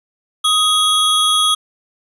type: tone pair together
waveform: square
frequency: 1249 / 3334 Hz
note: D#6 / G#7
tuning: +6 / +6 cents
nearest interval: octave + perfect fourth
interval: 1700 cents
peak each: -17 / -14 dBFS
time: 0.44-1.55 s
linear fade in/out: 10 ms
effects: resampled to 32000 Hz